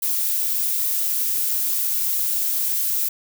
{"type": "noise", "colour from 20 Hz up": "violet", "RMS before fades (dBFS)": -22, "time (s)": [0.02, 3.09], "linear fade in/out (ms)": 10, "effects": []}